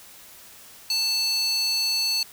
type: tone with high-pass filter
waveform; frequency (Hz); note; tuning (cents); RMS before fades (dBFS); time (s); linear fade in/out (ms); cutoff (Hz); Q
square; 884; A5; +8; -24; 0.9-2.23; 2; 4000; 6.5
effects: white hiss -47 dBFS RMS until 2.32 s